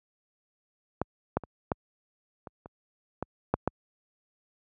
clicks, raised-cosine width 1 ms, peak -13 / -11 / -26 / -12 / -27 / -29 / -17 / -9 / -11 dBFS, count 9, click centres 1.016 / 1.37 / 1.437 / 1.718 / 2.472 / 2.659 / 3.226 / 3.54 / 3.676 s, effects high-pass 60 Hz 12 dB/octave

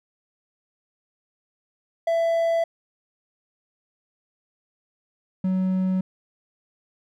triangle tone pair in turn, 666 / 186.89 Hz, E5 / F#3, +18 / +18 cents, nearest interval octave + minor seventh, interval 2200 cents, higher first, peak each -17 / -18 dBFS, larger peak first, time 2.07-2.64 / 5.44-6.01 s, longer neither, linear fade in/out 5 ms, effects none

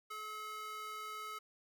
square tone with high-pass filter, 428.7 Hz, A4, 45 cents flat, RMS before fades -45 dBFS, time 0.1-1.39 s, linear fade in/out 10 ms, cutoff 1100 Hz, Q 2.4, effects 13-bit

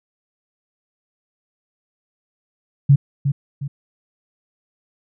sine tone with echo, 140.1 Hz, C#3, 19 cents sharp, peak -7 dBFS, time 2.89-2.96 s, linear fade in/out 10 ms, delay 360 ms, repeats 2, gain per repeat -8 dB, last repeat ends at 3.68 s, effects none

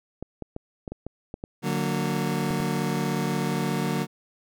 clicks, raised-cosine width 2 ms, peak -20 dBFS, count 10, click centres 0.226 / 0.423 / 0.564 / 0.878 / 0.92 / 1.066 / 1.341 / 1.439 / 2.507 / 2.603 s
30% pulse chord, D augmented, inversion none, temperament just, 146.83 / 183.54 / 229.4 Hz, D3 / F#3 / A#3, 0 / -14 / -28 cents, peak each -26 / -26 / -27 dBFS, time 1.62-4.07 s, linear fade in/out 50 ms
effects none

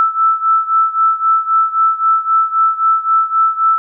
sine beating tone pair, 1319 / 1322.8 Hz, E6 / E6, +1 / +6 cents, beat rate 3.8 Hz, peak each -12 / -15 dBFS, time 0-3.78 s, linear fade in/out 0 ms, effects none

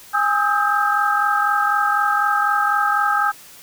sine tone cluster, 822 / 1253 / 1297 / 1583 Hz, G#5 / D#6 / E6 / G6, -18 / +12 / -28 / +17 cents, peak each -21 dBFS, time 0.13-3.32 s, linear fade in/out 20 ms, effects white hiss -43 dBFS RMS until 3.62 s

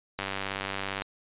click train, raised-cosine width 0.3 ms, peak -15 dBFS, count 82, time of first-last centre 0.19-1.02 s, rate 97.6 Hz, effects resampled to 8000 Hz

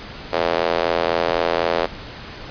square tone with high-pass filter, 42 Hz, E1, 33 cents sharp, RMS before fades -20 dBFS, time 0.32-1.87 s, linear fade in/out 20 ms, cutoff 530 Hz, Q 2.1, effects pink hiss -35 dBFS RMS until 2.5 s + resampled to 11025 Hz

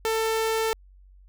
sawtooth tone, 445.3 Hz, A4, 21 cents sharp, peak -19 dBFS, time 0.05-0.73 s, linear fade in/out 0 ms, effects added 47 Hz sine -49 dBFS peak until 1.28 s

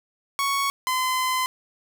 sawtooth tone pair in turn, 1111 / 1025.7 Hz, C#6 / C6, +4 / -35 cents, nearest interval minor second, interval 139 cents, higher first, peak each -18 dBFS, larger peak neither, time 0.39-0.7 / 0.87-1.46 s, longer second, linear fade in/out 0 ms, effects none

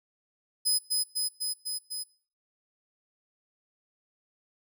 20% pulse tone with echo, 5030 Hz, D#8, 18 cents sharp, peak -18 dBFS, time 0.65-0.79 s, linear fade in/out 20 ms, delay 250 ms, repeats 5, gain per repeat -2 dB, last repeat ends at 2.04 s, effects noise-tail reverb RT60 0.4 s tail -18 dB re dry

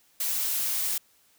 blue noise, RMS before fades -28 dBFS, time 0.2-0.98 s, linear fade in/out 5 ms, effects white hiss -63 dBFS RMS until 1.38 s

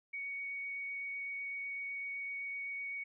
sine tone with vibrato, 2236 Hz, C#7, 14 cents sharp, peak -38 dBFS, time 0.13-3.04 s, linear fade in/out 10 ms, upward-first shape triangle, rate 7.9 Hz, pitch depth 9 cents each way, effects none

